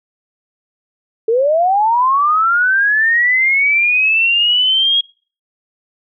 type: linear sweep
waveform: sine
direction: up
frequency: 433.7 to 3300 Hz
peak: -10 dBFS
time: 1.28-5.01 s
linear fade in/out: 5 ms
effects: noise-tail reverb RT60 0.4 s tail -25 dB re dry